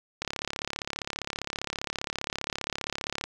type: click train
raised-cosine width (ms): 0.2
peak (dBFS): -13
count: 107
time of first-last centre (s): 0.22-3.24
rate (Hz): 35.1
effects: none